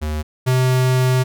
square tone pair in turn, 76.3 / 128.32 Hz, D#2 / C3, -33 / -33 cents, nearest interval major sixth, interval 900 cents, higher second, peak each -21 / -14 dBFS, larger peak second, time 0.01-0.23 / 0.46-1.24 s, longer second, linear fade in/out 20 ms, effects none

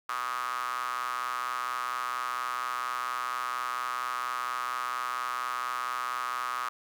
sawtooth tone with high-pass filter, 124.3 Hz, B2, 12 cents sharp, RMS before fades -33 dBFS, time 0.09-6.69 s, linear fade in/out 0 ms, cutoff 1200 Hz, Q 8.3, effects none

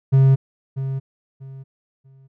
triangle tone with echo, 134.3 Hz, C3, 46 cents sharp, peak -8 dBFS, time 0.12-0.36 s, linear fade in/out 20 ms, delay 640 ms, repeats 3, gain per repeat -12 dB, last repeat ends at 2.28 s, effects none

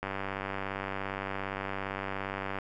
click train, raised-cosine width 0.5 ms, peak -19 dBFS, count 250, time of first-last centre 0.03-2.586 s, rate 97.4 Hz, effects none

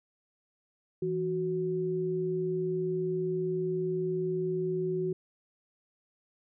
sine tone pair together, 164.82 / 370 Hz, E3 / F#4, 0 / 0 cents, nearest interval octave + major second, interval 1400 cents, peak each -34 / -29 dBFS, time 1.02-5.13 s, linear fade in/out 5 ms, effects none

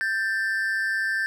triangle tone pair together, 1568 / 1772.3 Hz, G6 / A6, 0 / +12 cents, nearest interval major second, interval 212 cents, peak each -24 dBFS, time 0.01-1.26 s, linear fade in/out 0 ms, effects none

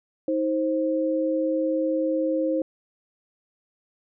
sine tone pair together, 316.8 / 527 Hz, D#4 / C5, +31 / +12 cents, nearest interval major sixth, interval 881 cents, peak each -24 dBFS, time 0.28-2.62 s, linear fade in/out 2 ms, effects none

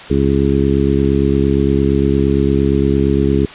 harmonic tone, 68.7 Hz, C#2, 15 cents flat, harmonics 1 / 2 / 3 / 4 / 5 / 6, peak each -18 / -18 / -18 / -18 / -18 / -18 dBFS, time 0.1-3.46 s, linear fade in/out 5 ms, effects white hiss -33 dBFS RMS until 3.54 s + resampled to 8000 Hz

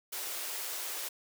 white high-pass noise, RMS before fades -38 dBFS, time 0.12-1.09 s, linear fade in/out 10 ms, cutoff 330 Hz, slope 48 dB/octave, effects none

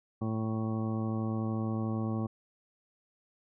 harmonic tone with a mistuned harmonic, 110.8 Hz, A2, 13 cents sharp, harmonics 1 / 2 / 3 / 4 / 5 / 6 / 7 / 9 / 10, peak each -33 / -33 / -39 / -46 / -45 / -53 / -46 / -54 / -46 dBFS, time 0.21-2.27 s, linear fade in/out 10 ms, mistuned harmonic 9, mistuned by -58 cents, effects none

